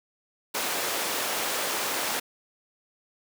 pink high-pass noise, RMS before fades -29 dBFS, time 0.54-2.2 s, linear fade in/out 10 ms, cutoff 450 Hz, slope 12 dB/octave, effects none

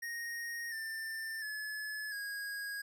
square tone with pitch steps, 1864.7 / 1787.7 / 1713.9 / 1643.1 Hz, A#6 / A6 / A6 / G#6, 0 / +27 / -46 / -19 cents, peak -39 dBFS, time 0.02-2.82 s, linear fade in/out 10 ms, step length 700 ms, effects none

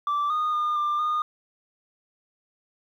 sine tone with pitch steps, 1167 / 1230 / 1214 / 1191 / 1223 Hz, D6 / D#6 / D#6 / D6 / D#6, -11 / -20 / -43 / +24 / -30 cents, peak -20 dBFS, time 0.07-1.22 s, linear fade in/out 2 ms, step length 230 ms, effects tanh soft clip ceiling -21 dBFS + 10-bit

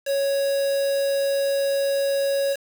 triangle tone with quantisation, 554 Hz, C#5, 1 cent flat, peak -18 dBFS, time 0.05-2.57 s, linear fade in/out 50 ms, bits 5, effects none

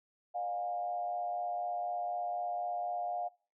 sine tone with frequency modulation, 710 Hz, F5, 28 cents sharp, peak -33 dBFS, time 0.34-3.29 s, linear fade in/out 20 ms, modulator 104 Hz, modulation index 0.63, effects noise-tail reverb RT60 0.4 s tail -24 dB re dry

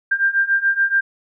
sine beating tone pair, 1586 / 1593 Hz, G6 / G6, +20 / +27 cents, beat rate 7 Hz, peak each -19 / -17 dBFS, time 0.11-1.01 s, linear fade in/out 10 ms, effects none

